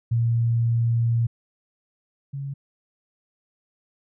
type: tone pair in turn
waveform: sine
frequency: 116.54 / 138.76 Hz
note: A#2 / C#3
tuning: 0 / +2 cents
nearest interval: minor third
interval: 302 cents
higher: second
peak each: -18 / -28 dBFS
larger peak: first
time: 0.11-1.27 / 2.33-2.54 s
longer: first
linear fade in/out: 10 ms
effects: none